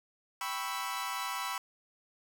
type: chord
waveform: sawtooth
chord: C# half-diminished seventh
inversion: second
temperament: equal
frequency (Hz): 784 / 987.8 / 1108.7 / 1318.5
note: G5 / B5 / C#6 / E6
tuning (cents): 0 / 0 / 0 / 0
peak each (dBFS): -39 / -34 / -37 / -36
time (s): 0.41-1.58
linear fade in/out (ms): 2
effects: none